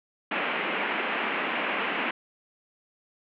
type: band-pass noise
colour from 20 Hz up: white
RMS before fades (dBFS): -29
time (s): 0.31-2.11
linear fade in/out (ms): 5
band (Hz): 190 to 2800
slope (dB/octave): 48
effects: none